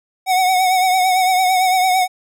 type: tone with vibrato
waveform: square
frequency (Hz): 743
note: F#5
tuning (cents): +7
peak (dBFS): -13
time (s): 0.26-2.08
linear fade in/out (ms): 50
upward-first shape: triangle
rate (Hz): 8.9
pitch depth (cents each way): 51
effects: none